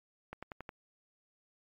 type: accelerating click train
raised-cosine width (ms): 0.5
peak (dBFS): -27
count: 5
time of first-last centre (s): 0.33-0.692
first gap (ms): 96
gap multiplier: 0.96
effects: MP3 64 kbps

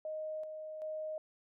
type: tone with tremolo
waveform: sine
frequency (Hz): 622.3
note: D#5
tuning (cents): 0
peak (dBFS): -37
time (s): 0.05-1.18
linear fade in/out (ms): 2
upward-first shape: square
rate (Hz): 1.3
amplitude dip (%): 40
effects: none

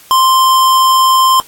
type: tone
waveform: square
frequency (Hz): 1046.5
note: C6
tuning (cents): 0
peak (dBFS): -7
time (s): 0.11-1.4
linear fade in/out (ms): 0
effects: white hiss -40 dBFS RMS until 1.47 s + AAC 64 kbps

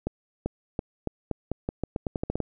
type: accelerating click train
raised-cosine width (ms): 2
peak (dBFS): -14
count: 15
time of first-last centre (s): 0.07-2.403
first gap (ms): 390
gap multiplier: 0.85
effects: none

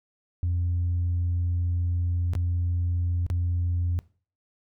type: tone with dropouts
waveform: sine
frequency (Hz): 87.31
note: F2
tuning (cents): 0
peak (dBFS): -21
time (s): 0.43-3.99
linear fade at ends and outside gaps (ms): 0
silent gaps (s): 2.335-2.352 / 3.265-3.301
effects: noise-tail reverb RT60 0.4 s tail -22 dB re dry + tanh soft clip ceiling -20 dBFS

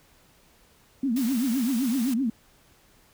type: tone with vibrato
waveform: sine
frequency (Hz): 248.7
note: B3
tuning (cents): +12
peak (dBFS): -22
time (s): 1.03-2.3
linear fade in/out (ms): 5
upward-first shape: triangle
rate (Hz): 7.8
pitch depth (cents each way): 250
type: high-pass noise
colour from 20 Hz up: white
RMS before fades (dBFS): -38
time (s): 1.16-2.14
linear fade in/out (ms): 5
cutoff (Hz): 520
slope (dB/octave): 12
effects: pink hiss -59 dBFS RMS until 3.13 s

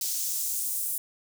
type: noise with high-pass filter sweep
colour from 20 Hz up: white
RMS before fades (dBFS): -30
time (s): 0.01-0.98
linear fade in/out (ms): 2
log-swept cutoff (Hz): 5300 to 10000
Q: 1.3
effects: none

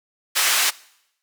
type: band-pass noise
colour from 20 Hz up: pink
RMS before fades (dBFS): -19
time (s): 0.35-0.71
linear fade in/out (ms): 20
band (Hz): 1500 to 15000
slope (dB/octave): 12
effects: noise-tail reverb RT60 0.8 s tail -22 dB re dry

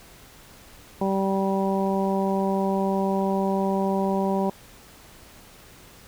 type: harmonic tone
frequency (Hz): 194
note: G3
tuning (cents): -18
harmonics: 1 / 2 / 3 / 4 / 5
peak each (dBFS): -24 / -27 / -29 / -30 / -31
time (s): 1.01-4.5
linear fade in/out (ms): 5
effects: pink hiss -49 dBFS RMS until 6.07 s

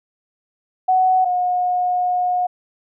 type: tone pair in turn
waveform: sine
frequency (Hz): 745 / 722.5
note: F#5 / F#5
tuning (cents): +12 / -41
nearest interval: minor second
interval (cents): 53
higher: first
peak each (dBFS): -12 / -16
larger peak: first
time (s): 0.88-1.25 / 1.25-2.47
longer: second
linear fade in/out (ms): 10
effects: none

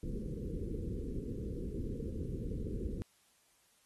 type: low-pass noise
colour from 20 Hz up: pink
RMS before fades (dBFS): -39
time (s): 0.03-3.02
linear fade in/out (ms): 0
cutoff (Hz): 490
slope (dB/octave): 96
effects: white hiss -70 dBFS RMS until 3.85 s + AAC 32 kbps

